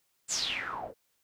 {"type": "noise with low-pass filter sweep", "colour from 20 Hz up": "white", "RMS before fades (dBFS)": -34, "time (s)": [0.28, 0.94], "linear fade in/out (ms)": 50, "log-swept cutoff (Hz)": [8100, 450], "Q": 7.8, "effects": ["white hiss -74 dBFS RMS until 1.23 s"]}